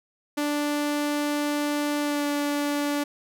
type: tone with pitch glide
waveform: sawtooth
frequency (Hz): 293.3 to 289.8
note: D4 to D4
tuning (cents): -2 to -23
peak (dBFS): -20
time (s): 0.37-3.04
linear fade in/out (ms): 10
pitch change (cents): -21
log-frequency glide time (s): 2.01-2.25
effects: none

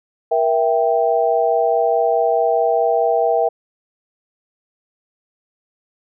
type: chord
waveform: sine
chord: E diminished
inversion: second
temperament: equal with one note detuned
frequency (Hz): 473.8 / 659.3 / 784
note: Bb4 / E5 / G5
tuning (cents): +28 / 0 / 0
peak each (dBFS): -18 / -17 / -19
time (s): 0.31-3.49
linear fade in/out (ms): 10
effects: none

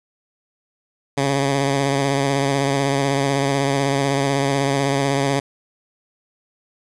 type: tone with vibrato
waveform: 10% pulse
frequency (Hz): 138.59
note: C#3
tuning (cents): 0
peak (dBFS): -9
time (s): 1.17-5.4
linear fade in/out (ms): 10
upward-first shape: sine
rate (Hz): 16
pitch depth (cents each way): 34
effects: resampled to 22050 Hz + 8-bit

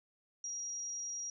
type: tone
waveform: sine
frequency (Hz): 5710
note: F8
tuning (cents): +37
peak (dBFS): -38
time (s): 0.44-1.3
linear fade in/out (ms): 2
effects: none

